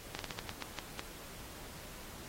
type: slowing click train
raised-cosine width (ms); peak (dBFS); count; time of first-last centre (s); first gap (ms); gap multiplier
0.2; -20; 9; 0.15-0.994; 41; 1.26
effects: pink hiss -50 dBFS RMS until 2.28 s + AAC 48 kbps